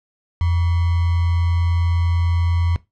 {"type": "tone with sample-and-hold", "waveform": "sine", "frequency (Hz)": 85.5, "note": "F2", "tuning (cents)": -36, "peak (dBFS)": -15, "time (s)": [0.41, 2.76], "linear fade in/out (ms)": 0, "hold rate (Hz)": 1050, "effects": ["noise-tail reverb RT60 0.2 s tail -18 dB re dry", "low-pass 4000 Hz 12 dB/octave"]}